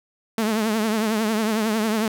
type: tone with vibrato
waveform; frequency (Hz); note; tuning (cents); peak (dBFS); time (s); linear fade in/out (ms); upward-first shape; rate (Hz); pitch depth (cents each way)
sawtooth; 218.1; A3; -15; -16; 0.38-2.08; 2; triangle; 11; 93
effects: none